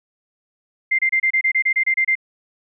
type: tone bursts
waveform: sine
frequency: 2093 Hz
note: C7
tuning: in tune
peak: -14 dBFS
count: 12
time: 0.91-2.154 s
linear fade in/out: 10 ms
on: 78 ms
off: 28 ms
effects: none